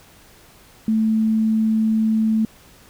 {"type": "tone", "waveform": "sine", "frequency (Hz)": 220, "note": "A3", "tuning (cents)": 0, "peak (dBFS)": -15, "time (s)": [0.88, 2.45], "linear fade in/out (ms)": 2, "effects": ["pink hiss -49 dBFS RMS until 2.89 s"]}